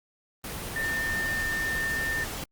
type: tone in noise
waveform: sine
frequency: 1800 Hz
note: A6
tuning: 39 cents sharp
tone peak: -27 dBFS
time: 0.76-2.24 s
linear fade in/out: 2 ms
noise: pink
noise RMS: -35 dBFS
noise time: 0.44-2.44 s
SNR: +5 dB
effects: Opus 24 kbps